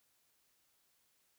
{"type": "silence", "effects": ["white hiss -75 dBFS RMS until 1.38 s"]}